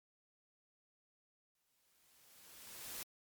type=noise with exponential growth; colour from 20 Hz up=white; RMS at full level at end=-44 dBFS; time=1.55-3.03 s; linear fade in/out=2 ms; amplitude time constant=320 ms; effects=MP3 96 kbps